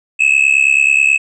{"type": "tone with amplitude modulation", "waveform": "triangle", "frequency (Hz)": 2589, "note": "E7", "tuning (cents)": -32, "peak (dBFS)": -3, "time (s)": [0.19, 1.18], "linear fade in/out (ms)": 20, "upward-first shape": "sine", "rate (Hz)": 69.3, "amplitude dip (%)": 90, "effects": ["resampled to 24000 Hz"]}